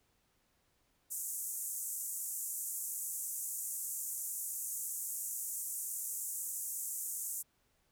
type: band-pass noise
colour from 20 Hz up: pink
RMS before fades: -40 dBFS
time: 1.1-7.43 s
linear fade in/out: 20 ms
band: 6900 to 15000 Hz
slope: 48 dB/octave
effects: pink hiss -75 dBFS RMS until 7.91 s